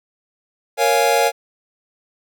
square chord, Bb minor seventh, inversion none, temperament equal, 466.2 / 554.4 / 698.5 / 830.6 Hz, Bb4 / Db5 / F5 / Ab5, 0 / 0 / 0 / 0 cents, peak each -20 dBFS, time 0.77-1.32 s, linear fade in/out 50 ms, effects none

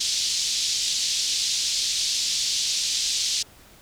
pink band-pass noise, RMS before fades -25 dBFS, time 0-3.43 s, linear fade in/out 10 ms, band 3700 to 6700 Hz, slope 24 dB/octave, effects pink hiss -51 dBFS RMS until 3.81 s

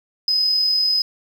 sine tone with amplitude modulation, 5040 Hz, D#8, 21 cents sharp, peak -13 dBFS, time 0.28-1.02 s, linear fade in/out 2 ms, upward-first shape sine, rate 40.2 Hz, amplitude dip 40%, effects tanh soft clip ceiling -9 dBFS + 7-bit

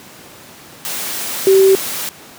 sine tone in noise, 385.4 Hz, G4, 29 cents flat, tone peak -6 dBFS, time 1.47-1.75 s, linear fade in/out 0 ms, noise white, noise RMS -23 dBFS, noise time 0.85-2.09 s, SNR +14 dB, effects pink hiss -38 dBFS RMS until 2.38 s + high-pass 150 Hz 12 dB/octave

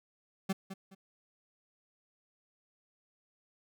40% pulse tone with echo, 192.2 Hz, G3, 34 cents flat, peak -28 dBFS, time 0.49-0.53 s, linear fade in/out 10 ms, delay 210 ms, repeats 2, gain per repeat -11 dB, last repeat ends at 0.95 s, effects none

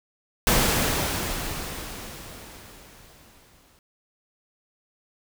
pink noise with exponential decay, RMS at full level -19 dBFS, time 0.47-3.79 s, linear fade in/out 1 ms, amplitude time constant 720 ms, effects none

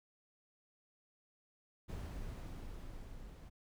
brown noise with level ramp, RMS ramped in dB -42 to -52 dBFS, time 1.88-3.5 s, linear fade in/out 20 ms, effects none

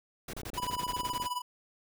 pink noise bursts, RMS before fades -41 dBFS, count 12, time 0.28-1.268 s, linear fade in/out 5 ms, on 53 ms, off 32 ms
click train, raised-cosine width 2 ms, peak -31 dBFS, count 28, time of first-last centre 0.3-1.2 s, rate 30 Hz
square tone with tremolo, 987.8 Hz, B5, in tune, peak -30 dBFS, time 0.57-1.42 s, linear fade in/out 10 ms, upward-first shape sine, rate 19 Hz, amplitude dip 80%
effects none

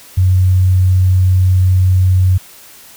sine tone, 92.5 Hz, F#2, in tune, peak -7 dBFS, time 0.17-2.38 s, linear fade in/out 10 ms, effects white hiss -39 dBFS RMS until 2.96 s

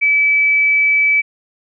sine tone, 2300 Hz, D7, 37 cents flat, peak -10 dBFS, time 0.01-1.22 s, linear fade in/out 20 ms, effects none

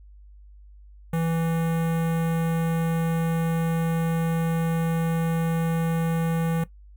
square tone with notch filter, 164.9 Hz, E3, 1 cent sharp, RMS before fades -24 dBFS, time 1.13-6.64 s, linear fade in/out 5 ms, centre 4800 Hz, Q 0.55, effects noise-tail reverb RT60 0.1 s tail -17 dB re dry + added 50 Hz sine -45 dBFS peak until 6.96 s

